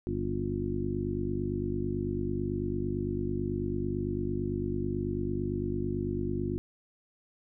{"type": "harmonic tone with a mistuned harmonic", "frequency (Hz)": 49, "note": "G1", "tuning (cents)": 0, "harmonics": [1, 2, 3, 4, 5, 6, 7], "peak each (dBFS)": [-39, -36, -38, -40, -36, -39, -34], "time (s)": [0.07, 6.58], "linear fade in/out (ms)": 0, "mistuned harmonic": 7, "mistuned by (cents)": 51, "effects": []}